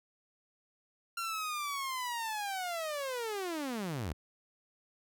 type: linear sweep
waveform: sawtooth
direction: down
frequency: 1380 to 62.8 Hz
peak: -31 dBFS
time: 1.17-4.13 s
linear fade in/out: 5 ms
effects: none